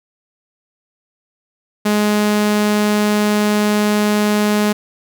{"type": "tone", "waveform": "sawtooth", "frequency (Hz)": 209.3, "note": "G#3", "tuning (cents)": 14, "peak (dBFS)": -9, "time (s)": [1.85, 4.73], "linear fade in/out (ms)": 10, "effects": []}